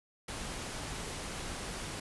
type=noise; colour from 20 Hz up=pink; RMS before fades=-40 dBFS; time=0.28-2 s; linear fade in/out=5 ms; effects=resampled to 24000 Hz